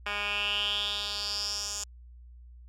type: tone with band-pass filter sweep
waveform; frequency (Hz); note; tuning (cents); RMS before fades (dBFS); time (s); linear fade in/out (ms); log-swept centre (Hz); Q
10% pulse; 205.1; G#3; -21; -32; 0.06-1.84; 5; 2100 to 6700; 5.4
effects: added 60 Hz sine -47 dBFS peak until 2.68 s